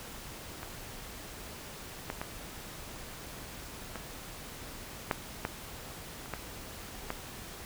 clicks, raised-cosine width 0.5 ms, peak -25 / -19 / -20 / -23 / -12 / -16 / -30 / -19 / -18 dBFS, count 9, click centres 0.631 / 2.101 / 2.215 / 3.957 / 5.112 / 5.451 / 6.259 / 6.337 / 7.104 s, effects pink hiss -45 dBFS RMS until 7.65 s

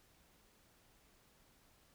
silence, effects pink hiss -69 dBFS RMS until 1.94 s

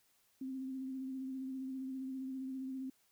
sine tone with vibrato, 263.3 Hz, C4, 11 cents sharp, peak -39 dBFS, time 0.41-2.9 s, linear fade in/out 5 ms, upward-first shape sine, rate 15 Hz, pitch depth 26 cents each way, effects white hiss -73 dBFS RMS until 3.11 s

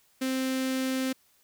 sawtooth tone with notch filter, 261.6 Hz, C4, in tune, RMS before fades -29 dBFS, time 0.21-1.13 s, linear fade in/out 10 ms, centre 890 Hz, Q 0.99, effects white hiss -65 dBFS RMS until 1.43 s

